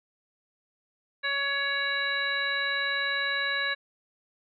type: harmonic tone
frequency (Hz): 560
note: C#5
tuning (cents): +18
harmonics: 1 / 2 / 3 / 4 / 5 / 7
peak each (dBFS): -39 / -37 / -28 / -34 / -40 / -33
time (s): 1.23-3.75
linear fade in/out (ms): 20
effects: none